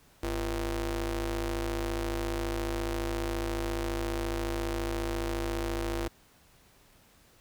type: ring-modulated tone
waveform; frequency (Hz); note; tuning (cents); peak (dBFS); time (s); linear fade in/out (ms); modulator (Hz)
sawtooth; 146.83; D3; 0; -23; 0.23-6.08; 5; 193
effects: pink hiss -61 dBFS RMS until 7.4 s